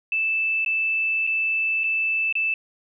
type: tone with dropouts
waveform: sine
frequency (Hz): 2637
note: E7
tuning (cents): 0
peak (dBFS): -20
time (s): 0.12-2.54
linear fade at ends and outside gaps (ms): 2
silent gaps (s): 0.648-0.661 / 1.268-1.273 / 1.836-1.84 / 2.326-2.353
effects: none